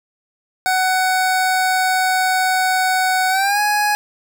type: tone with pitch glide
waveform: 25% pulse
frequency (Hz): 747 to 833.6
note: F#5 to G#5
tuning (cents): +16 to +6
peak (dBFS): -11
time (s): 0.66-3.95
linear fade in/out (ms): 0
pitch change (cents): +190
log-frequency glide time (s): 3.29-3.6
effects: none